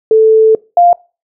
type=tone pair in turn; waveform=sine; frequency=440 / 698.5 Hz; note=A4 / F5; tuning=0 / 0 cents; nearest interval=minor sixth; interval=800 cents; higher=second; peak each=-3 dBFS; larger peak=neither; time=0.11-0.55 / 0.77-0.93 s; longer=first; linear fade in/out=2 ms; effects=noise-tail reverb RT60 0.3 s tail -23 dB re dry